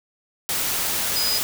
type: tone in noise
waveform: sine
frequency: 4965 Hz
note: D#8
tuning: 5 cents flat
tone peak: -22 dBFS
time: 1.16-1.38 s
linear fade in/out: 0 ms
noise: white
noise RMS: -24 dBFS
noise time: 0.49-1.43 s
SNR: -1 dB
effects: none